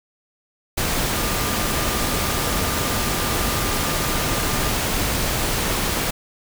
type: tone in noise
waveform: sine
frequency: 1200 Hz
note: D6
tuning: 37 cents sharp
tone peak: -32 dBFS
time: 1.13-4.71 s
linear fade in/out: 10 ms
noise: pink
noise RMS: -22 dBFS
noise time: 0.77-6.11 s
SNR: -13 dB
effects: none